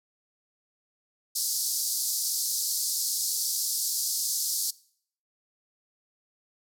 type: band-pass noise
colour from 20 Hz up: pink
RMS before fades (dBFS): -29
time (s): 1.35-4.71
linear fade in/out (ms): 10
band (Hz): 4500 to 15000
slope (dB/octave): 48
effects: noise-tail reverb RT60 0.6 s tail -22 dB re dry